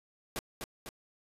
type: noise with echo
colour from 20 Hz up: pink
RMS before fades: -36 dBFS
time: 0.36-0.39 s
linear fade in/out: 0 ms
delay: 250 ms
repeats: 2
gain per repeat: -4 dB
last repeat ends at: 0.89 s
effects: resampled to 32000 Hz